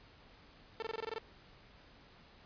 sawtooth tone bursts, 446.9 Hz, A4, 27 cents sharp, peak -33 dBFS, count 9, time 0.8-1.183 s, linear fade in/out 0 ms, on 23 ms, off 22 ms, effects pink hiss -60 dBFS RMS until 2.45 s + resampled to 11025 Hz

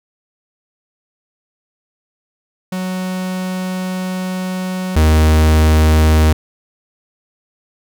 45% pulse tone pair in turn, 185 / 78.05 Hz, F#3 / D#2, 0 / +6 cents, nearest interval octave + minor third, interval 1494 cents, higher first, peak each -19 / -8 dBFS, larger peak second, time 2.72-4.96 / 4.96-6.33 s, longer first, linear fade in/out 5 ms, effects none

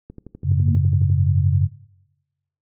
click train, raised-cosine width 3 ms, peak -24 dBFS, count 13, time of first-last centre 0.1-1.1 s, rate 12 Hz
sine tone with exponential growth, 230.1 Hz, A#3, 22 cents flat, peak -19 dBFS, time 0.42-0.75 s, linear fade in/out 0 ms, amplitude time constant 71 ms
sine chord, F# suspended second, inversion none, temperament just, 92.5 / 104.06 / 138.75 Hz, F#2 / G#2 / C#3, 0 / +4 / +2 cents, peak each -17 / -23 / -19 dBFS, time 0.43-1.69 s, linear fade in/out 50 ms
effects noise-tail reverb RT60 1.0 s tail -22 dB re dry

